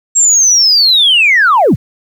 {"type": "linear sweep", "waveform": "sine", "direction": "down", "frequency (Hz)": [7600, 60.7], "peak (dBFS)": -4, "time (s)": [0.15, 1.76], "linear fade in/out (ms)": 20, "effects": ["tanh soft clip ceiling -1 dBFS", "7-bit"]}